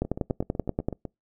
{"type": "two click trains", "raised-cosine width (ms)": 2, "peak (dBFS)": [-12, -20], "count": [10, 9], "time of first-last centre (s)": [[0.02, 0.885], [0.05, 1.053]], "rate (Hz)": [10.4, 7.98], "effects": ["noise-tail reverb RT60 0.2 s tail -26 dB re dry"]}